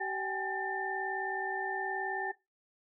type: tone cluster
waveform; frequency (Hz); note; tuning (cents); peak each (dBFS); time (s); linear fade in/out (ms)
sine; 384.3 / 773 / 832 / 1791; G4 / G5 / G#5 / A6; -34 / -24 / +3 / +30; -39 / -38 / -39 / -36; 0-2.32; 10
effects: noise-tail reverb RT60 0.2 s tail -18 dB re dry